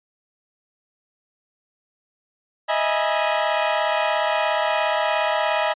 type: chord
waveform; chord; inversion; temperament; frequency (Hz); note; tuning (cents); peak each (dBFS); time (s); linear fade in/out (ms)
sawtooth; E major seventh; third; equal with one note detuned; 622.3 / 659.3 / 830.6 / 969.1; D#5 / E5 / G#5 / B5; 0 / 0 / 0 / -33; -19 / -22 / -21 / -22; 2.68-5.74; 20
effects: resampled to 8000 Hz